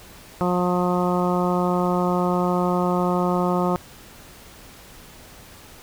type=harmonic tone; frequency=178.8 Hz; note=F3; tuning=41 cents sharp; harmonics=1 / 2 / 3 / 4 / 5 / 6 / 7; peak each=-22 / -25 / -27 / -28 / -29 / -30 / -30 dBFS; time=0.41-3.76 s; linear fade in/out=0 ms; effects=pink hiss -45 dBFS RMS until 5.82 s